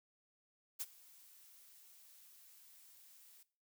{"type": "noise with ADSR envelope", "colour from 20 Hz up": "blue", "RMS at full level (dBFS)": -39, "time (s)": [0.79, 3.43], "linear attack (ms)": 22, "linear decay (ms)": 37, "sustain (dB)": -23, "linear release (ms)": 4, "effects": ["noise-tail reverb RT60 0.4 s tail -18 dB re dry"]}